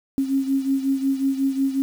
sine beating tone pair, 269.7 / 275.2 Hz, C#4 / C#4, -47 / -12 cents, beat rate 5.5 Hz, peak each -20 / -25 dBFS, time 0.18-1.82 s, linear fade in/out 0 ms, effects 7-bit

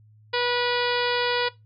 harmonic tone, 487 Hz, B4, 24 cents flat, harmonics 1 / 2 / 3 / 4 / 5 / 6 / 7 / 8 / 9 / 10, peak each -26 / -29 / -31 / -32 / -33 / -34 / -34 / -35 / -36 / -36 dBFS, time 0.33-1.49 s, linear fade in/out 10 ms, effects noise-tail reverb RT60 0.2 s tail -20 dB re dry + added 107 Hz sine -51 dBFS peak until 1.65 s

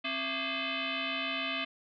sine tone with frequency modulation, 266.9 Hz, C4, 35 cents sharp, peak -31 dBFS, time 0.04-1.65 s, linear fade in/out 10 ms, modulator 467 Hz, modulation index 7, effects none

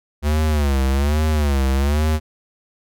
square tone with vibrato, 72 Hz, D2, 34 cents flat, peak -16 dBFS, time 0.22-2.2 s, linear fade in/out 50 ms, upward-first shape sine, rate 1.2 Hz, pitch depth 140 cents each way, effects none

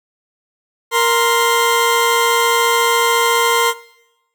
20% pulse tone pair together, 466.2 / 1046.5 Hz, A#4 / C6, 0 / 0 cents, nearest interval octave + major second, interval 1400 cents, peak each -10 dBFS, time 0.91-3.74 s, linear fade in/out 50 ms, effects noise-tail reverb RT60 0.9 s tail -19 dB re dry

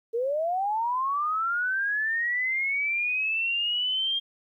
sine linear sweep, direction up, 446 to 3225 Hz, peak -24 dBFS, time 0.13-4.2 s, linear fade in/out 20 ms, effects 11-bit

